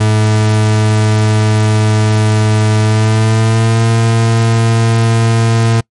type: tone with pitch glide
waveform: 40% pulse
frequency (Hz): 107.8 to 114.01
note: A2 to A#2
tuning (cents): -35 to -38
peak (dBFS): -7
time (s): 0-5.81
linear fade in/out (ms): 10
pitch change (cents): +97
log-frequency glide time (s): 2.8-3.86
effects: noise-tail reverb RT60 0.1 s tail -25 dB re dry + MP3 48 kbps